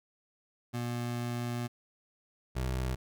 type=tone pair in turn; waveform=25% pulse; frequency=120.4 / 63.78 Hz; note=B2 / C2; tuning=-44 / -44 cents; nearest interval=major seventh; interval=1100 cents; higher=first; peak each=-29 / -27 dBFS; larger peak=second; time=0.73-1.68 / 2.55-2.96 s; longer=first; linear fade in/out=20 ms; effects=none